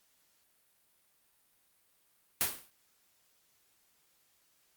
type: noise with exponential decay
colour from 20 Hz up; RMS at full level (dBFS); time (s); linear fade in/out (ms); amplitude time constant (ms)
white; -26; 2.41-2.7; 0; 61
effects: white hiss -71 dBFS RMS until 4.76 s + Opus 48 kbps